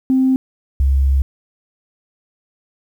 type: tone pair in turn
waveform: sine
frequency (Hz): 261.6 / 67.86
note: C4 / C#2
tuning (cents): 0 / -36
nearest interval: octave + major seventh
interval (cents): 2336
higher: first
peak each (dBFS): -10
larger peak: neither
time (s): 0.1-0.36 / 0.8-1.22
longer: second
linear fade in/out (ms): 0
effects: tanh soft clip ceiling -6 dBFS + 8-bit